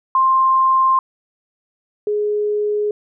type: tone pair in turn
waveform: sine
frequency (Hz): 1053 / 417.9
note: C6 / G#4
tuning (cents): +11 / +11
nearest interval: octave + major third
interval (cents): 1600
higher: first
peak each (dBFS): -11 / -16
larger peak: first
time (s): 0.15-0.99 / 2.07-2.91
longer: neither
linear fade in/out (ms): 2
effects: none